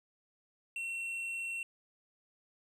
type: tone with tanh clipping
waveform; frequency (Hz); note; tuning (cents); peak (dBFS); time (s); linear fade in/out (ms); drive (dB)
triangle; 2718; F7; -48; -37; 0.76-1.63; 2; 10
effects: none